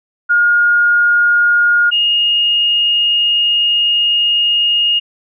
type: tone pair in turn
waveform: sine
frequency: 1426 / 2852 Hz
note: F6 / F7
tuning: +36 / +36 cents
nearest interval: octave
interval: 1200 cents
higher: second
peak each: -8 / -10 dBFS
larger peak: first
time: 0.29-1.91 / 1.91-5 s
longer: second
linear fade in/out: 20 ms
effects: none